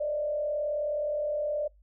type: tone with frequency modulation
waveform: sine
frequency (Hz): 595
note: D5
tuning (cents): +22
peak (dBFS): -27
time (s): 0-1.68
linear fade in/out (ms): 10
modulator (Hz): 39.1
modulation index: 0.59
effects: noise-tail reverb RT60 0.2 s tail -26 dB re dry + added 50 Hz sine -56 dBFS peak until 1.82 s